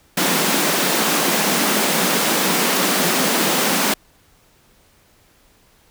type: high-pass noise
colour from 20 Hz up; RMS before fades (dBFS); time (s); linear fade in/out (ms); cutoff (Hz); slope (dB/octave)
pink; -18; 0.17-3.94; 5; 170; 48
effects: pink hiss -55 dBFS RMS until 5.9 s